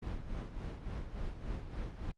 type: noise with tremolo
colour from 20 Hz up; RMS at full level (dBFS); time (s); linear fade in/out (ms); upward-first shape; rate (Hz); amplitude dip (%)
brown; -38; 0.02-2.12; 10; sine; 3.5; 60
effects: low-pass 5000 Hz 12 dB/octave + Opus 32 kbps